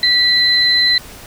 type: tone pair together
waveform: sine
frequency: 1961 / 4056 Hz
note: B6 / B7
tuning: -13 / +45 cents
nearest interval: octave + minor second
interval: 1258 cents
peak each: -16 / -11 dBFS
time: 0.03-0.98 s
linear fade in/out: 2 ms
effects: pink hiss -36 dBFS RMS until 1.26 s